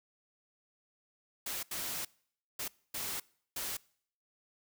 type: noise bursts at uneven times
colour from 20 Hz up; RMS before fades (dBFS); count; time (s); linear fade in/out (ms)
white; -38; 5; 1.46-1.63 / 1.71-2.05 / 2.59-2.68 / 2.94-3.2 / 3.56-3.77; 5
effects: noise-tail reverb RT60 0.6 s tail -24 dB re dry